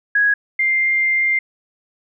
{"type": "tone pair in turn", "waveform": "sine", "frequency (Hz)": [1661.2, 2101], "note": ["G#6", "C7"], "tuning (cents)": [0, 7], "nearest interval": "major third", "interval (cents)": 407, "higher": "second", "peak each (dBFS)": [-12, -14], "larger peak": "first", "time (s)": [[0.15, 0.34], [0.59, 1.39]], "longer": "second", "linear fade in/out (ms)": 5, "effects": []}